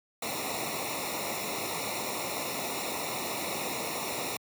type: noise with comb filter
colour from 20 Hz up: pink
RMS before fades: -34 dBFS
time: 0.22-4.37 s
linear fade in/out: 5 ms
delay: 0.63 ms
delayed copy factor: -1
effects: high-pass 100 Hz 12 dB/octave